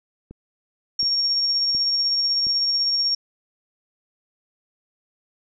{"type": "click train", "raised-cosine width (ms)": 3, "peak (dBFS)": -26, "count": 4, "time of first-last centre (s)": [0.31, 2.468], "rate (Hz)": 1.39}
{"type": "tone with tremolo", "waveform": "sine", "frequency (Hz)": 5540, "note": "F8", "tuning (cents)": -15, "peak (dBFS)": -17, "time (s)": [0.99, 3.15], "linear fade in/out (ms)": 5, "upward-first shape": "triangle", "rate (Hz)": 16, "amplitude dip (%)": 30}
{"effects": []}